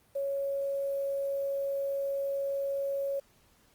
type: tone with quantisation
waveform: sine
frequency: 554.4 Hz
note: C#5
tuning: in tune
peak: -29 dBFS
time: 0.15-3.2 s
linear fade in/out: 10 ms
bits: 9
effects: pink hiss -65 dBFS RMS until 3.74 s + Opus 32 kbps